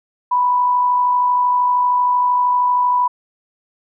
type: tone with amplitude modulation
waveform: sine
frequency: 987.8 Hz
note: B5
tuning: in tune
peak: -11 dBFS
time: 0.31-3.08 s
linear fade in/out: 10 ms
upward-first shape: sine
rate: 52.9 Hz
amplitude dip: 30%
effects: none